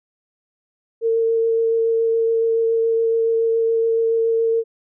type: tone with vibrato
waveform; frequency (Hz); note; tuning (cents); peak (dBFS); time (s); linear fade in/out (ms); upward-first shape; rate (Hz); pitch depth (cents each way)
sine; 454.8; A#4; -43; -15; 1.01-4.64; 50; sine; 7.1; 10
effects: none